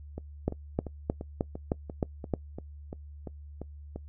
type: two click trains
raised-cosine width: 2 ms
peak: -13 / -24 dBFS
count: 7 / 12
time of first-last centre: 0.48-2.338 / 0.18-3.96 s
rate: 3.23 / 2.91 Hz
effects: noise-tail reverb RT60 0.1 s tail -22 dB re dry + added 73 Hz sine -43 dBFS peak until 4.08 s